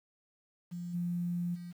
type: tone with level steps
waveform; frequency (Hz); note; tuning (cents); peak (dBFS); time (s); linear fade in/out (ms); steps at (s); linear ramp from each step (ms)
sine; 174.61; F3; 0; -37 / -31 / -41; 0.71-1.73; 20; 0.93 / 1.54; 20
effects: 10-bit